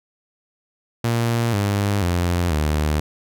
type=tone with pitch steps; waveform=sawtooth; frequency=116.9 / 101.18 / 87.58 / 75.8 Hz; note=A#2 / G#2 / F2 / D#2; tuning=+5 / -45 / +5 / -45 cents; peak=-14 dBFS; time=1.04-3 s; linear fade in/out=5 ms; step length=490 ms; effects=none